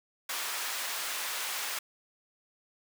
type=high-pass noise; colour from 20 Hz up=pink; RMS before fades=-35 dBFS; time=0.29-1.79 s; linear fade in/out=5 ms; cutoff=1100 Hz; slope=12 dB/octave; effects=none